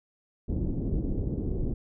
pink low-pass noise, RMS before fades -29 dBFS, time 0.48-1.74 s, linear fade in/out 10 ms, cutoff 380 Hz, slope 24 dB/octave, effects none

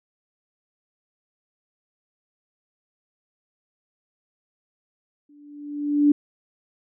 sine tone with exponential growth, 291.7 Hz, D4, 12 cents flat, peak -11 dBFS, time 5.29-6.12 s, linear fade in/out 5 ms, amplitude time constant 180 ms, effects none

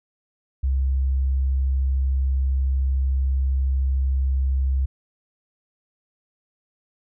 sine tone, 66.5 Hz, C2, 29 cents sharp, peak -18 dBFS, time 0.63-4.86 s, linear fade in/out 10 ms, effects none

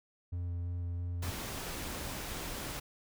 triangle tone with vibrato, 87.31 Hz, F2, in tune, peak -32 dBFS, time 0.32-1.31 s, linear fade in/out 10 ms, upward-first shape square, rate 3 Hz, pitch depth 10 cents each way
pink noise, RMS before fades -40 dBFS, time 1.22-2.8 s, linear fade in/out 10 ms
effects none

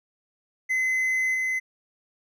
triangle tone with level steps, 2042 Hz, C7, 43 cents flat, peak -20 / -22 dBFS, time 0.69-1.6 s, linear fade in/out 20 ms, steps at 1.34 s, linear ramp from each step 10 ms, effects none

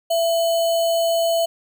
sine tone with sample-and-hold, 668 Hz, E5, 23 cents sharp, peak -16 dBFS, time 0.1-1.46 s, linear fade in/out 10 ms, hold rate 3675 Hz, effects none

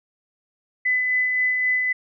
sine tone with tremolo, 2007 Hz, B6, 27 cents sharp, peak -17 dBFS, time 0.85-1.93 s, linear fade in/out 10 ms, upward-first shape sine, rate 3.8 Hz, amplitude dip 30%, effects none

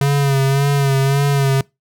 square tone with vibrato, 138.6 Hz, C#3, in tune, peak -13 dBFS, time 0.01-1.61 s, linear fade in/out 2 ms, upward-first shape sine, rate 1.8 Hz, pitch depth 43 cents each way, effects noise-tail reverb RT60 0.2 s tail -23 dB re dry

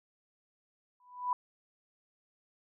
sine tone with exponential growth, 990 Hz, B5, 4 cents sharp, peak -25 dBFS, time 1-1.33 s, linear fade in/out 2 ms, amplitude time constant 70 ms, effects none

